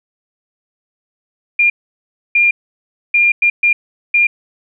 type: tone bursts at uneven times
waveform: sine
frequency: 2404 Hz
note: D7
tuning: 40 cents sharp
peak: -8 dBFS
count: 6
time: 1.59-1.7 / 2.35-2.51 / 3.14-3.32 / 3.42-3.5 / 3.63-3.73 / 4.14-4.27 s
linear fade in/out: 5 ms
effects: none